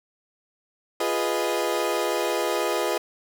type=chord; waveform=30% pulse; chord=F half-diminished seventh; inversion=none; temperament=equal; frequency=349.2 / 415.3 / 493.9 / 622.3 Hz; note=F4 / Ab4 / Cb5 / Eb5; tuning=0 / 0 / 0 / 0 cents; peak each=-26 dBFS; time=1-2.98 s; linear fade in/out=5 ms; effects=none